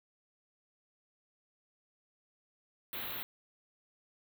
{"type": "band-stop noise", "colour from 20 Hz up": "white", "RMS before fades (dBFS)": -40, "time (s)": [2.93, 3.23], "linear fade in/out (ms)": 0, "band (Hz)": [4100, 12000], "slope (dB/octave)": 96, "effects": []}